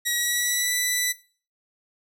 10% pulse tone with pitch glide, 1915 to 1979.1 Hz, A#6 to B6, +46 to +3 cents, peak -13 dBFS, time 0.05-1.13 s, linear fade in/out 20 ms, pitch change +57 cents, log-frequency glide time 0.16-0.74 s, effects noise-tail reverb RT60 0.4 s tail -18 dB re dry

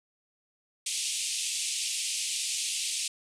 white band-pass noise, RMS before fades -32 dBFS, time 0.86-3.08 s, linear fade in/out 5 ms, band 2400 to 9600 Hz, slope 48 dB/octave, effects none

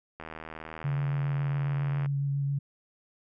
click train, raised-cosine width 0.5 ms, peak -25 dBFS, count 149, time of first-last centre 0.2-2.059 s, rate 79.6 Hz
sine tone with vibrato, 140 Hz, C#3, 18 cents sharp, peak -26 dBFS, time 0.84-2.59 s, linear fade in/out 10 ms, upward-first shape sine, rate 7.3 Hz, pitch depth 13 cents each way
effects none

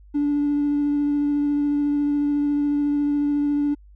triangle tone with vibrato, 290 Hz, D4, 22 cents flat, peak -15 dBFS, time 0.14-3.75 s, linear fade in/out 20 ms, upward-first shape triangle, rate 14 Hz, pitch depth 14 cents each way, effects tanh soft clip ceiling -15 dBFS + added 50 Hz sine -45 dBFS peak until 3.95 s

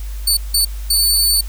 20% pulse tone bursts at uneven times, 4495 Hz, C#8, 23 cents sharp, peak -6 dBFS, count 3, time 0.27-0.37 / 0.54-0.65 / 0.9-1.41 s, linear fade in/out 5 ms, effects added 50 Hz sine -23 dBFS peak until 1.48 s + white hiss -41 dBFS RMS until 1.48 s

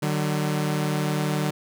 sawtooth tone pair together, 150 / 189.49 Hz, D3 / F#3, +37 / +42 cents, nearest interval major third, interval 405 cents, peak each -20 / -24 dBFS, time 0.02-1.51 s, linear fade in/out 10 ms, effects none

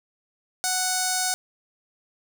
5% pulse tone with notch filter, 740 Hz, F#5, in tune, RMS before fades -25 dBFS, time 0.64-1.34 s, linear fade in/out 0 ms, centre 2700 Hz, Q 0.85, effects none

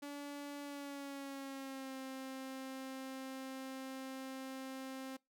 sawtooth tone with pitch glide, 286.8 to 264.5 Hz, D4 to C4, -41 to +19 cents, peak -40 dBFS, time 0.02-5.17 s, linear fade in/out 10 ms, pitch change -140 cents, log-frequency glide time 0.62-1.96 s, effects noise-tail reverb RT60 0.2 s tail -23 dB re dry

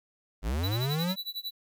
square linear sweep, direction up, 45.98 to 196 Hz, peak -28 dBFS, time 0.42-1.16 s, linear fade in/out 50 ms
square tone with tremolo, 3951 Hz, B7, in tune, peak -32 dBFS, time 0.63-1.51 s, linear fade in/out 10 ms, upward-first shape sine, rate 11 Hz, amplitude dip 95%
effects 11-bit

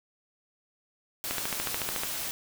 white noise, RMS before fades -34 dBFS, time 1.24-2.31 s, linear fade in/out 0 ms
click train, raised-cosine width 0.3 ms, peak -14 dBFS, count 11, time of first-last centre 1.31-2.035 s, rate 13.8 Hz
effects none

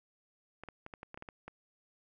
clicks, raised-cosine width 0.5 ms, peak -30 dBFS, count 10, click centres 0.636 / 0.687 / 0.864 / 0.938 / 1.031 / 1.144 / 1.175 / 1.224 / 1.288 / 1.48 s, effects none

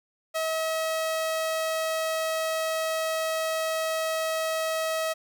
sawtooth tone, 641 Hz, E5, 49 cents flat, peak -22 dBFS, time 0.34-5.14 s, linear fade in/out 20 ms, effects none

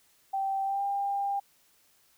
sine tone with pitch glide, 779 to 798.6 Hz, G5 to G5, -11 to +32 cents, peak -27 dBFS, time 0.33-1.4 s, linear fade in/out 10 ms, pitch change +43 cents, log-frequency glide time 0.64-0.83 s, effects white hiss -65 dBFS RMS until 2.17 s

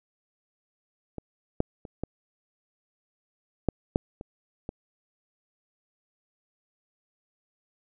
clicks, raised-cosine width 2 ms, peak -22 / -9 / -27 / -17 / -9 / -8 / -25 / -20 dBFS, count 8, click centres 1.183 / 1.604 / 1.852 / 2.036 / 3.687 / 3.959 / 4.211 / 4.691 s, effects none

